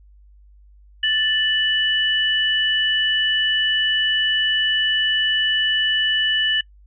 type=tone pair together; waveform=sine; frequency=1760 / 2960 Hz; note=A6 / F#7; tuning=0 / 0 cents; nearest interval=major sixth; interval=900 cents; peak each=-21 / -18 dBFS; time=1.03-6.61 s; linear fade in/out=5 ms; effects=noise-tail reverb RT60 0.1 s tail -24 dB re dry + added 50 Hz sine -46 dBFS peak until 6.86 s